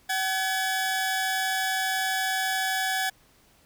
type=tone pair together; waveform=sawtooth; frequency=759 / 1699.8 Hz; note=F#5 / G#6; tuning=+44 / +40 cents; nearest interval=octave + major second; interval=1396 cents; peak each=-24 dBFS; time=0.09-3.1 s; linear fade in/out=10 ms; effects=pink hiss -60 dBFS RMS until 3.65 s